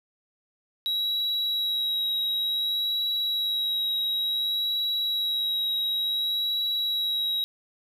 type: tone with vibrato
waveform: triangle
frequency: 3862 Hz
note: B7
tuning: 39 cents flat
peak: -23 dBFS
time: 0.86-7.44 s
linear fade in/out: 0 ms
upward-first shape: sine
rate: 0.56 Hz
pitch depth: 14 cents each way
effects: none